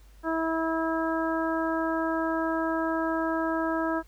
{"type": "harmonic tone", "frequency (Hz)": 324.6, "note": "E4", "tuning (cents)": -27, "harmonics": [1, 2, 3, 4, 5], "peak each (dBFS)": [-28, -31, -33, -34, -35], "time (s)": [0.23, 4.03], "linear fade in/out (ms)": 50, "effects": ["added 50 Hz sine -50 dBFS peak until 4.07 s", "pink hiss -62 dBFS RMS until 4.07 s"]}